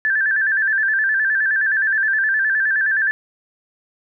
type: tone with vibrato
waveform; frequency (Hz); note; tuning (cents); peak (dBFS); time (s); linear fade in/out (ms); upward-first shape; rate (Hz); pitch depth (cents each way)
sine; 1658; G#6; -3; -15; 0.05-3.11; 0; square; 9.6; 83
effects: none